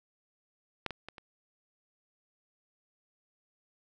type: clicks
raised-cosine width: 0.3 ms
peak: -16 / -22 / -26 / -30 dBFS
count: 4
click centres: 0.863 / 0.907 / 1.086 / 1.182 s
effects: none